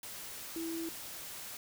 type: tone in noise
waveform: sine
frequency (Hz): 329.6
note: E4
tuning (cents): 0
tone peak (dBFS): -36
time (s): 0.56-0.89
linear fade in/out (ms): 2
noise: white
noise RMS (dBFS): -45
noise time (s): 0.03-1.57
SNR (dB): +6
effects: none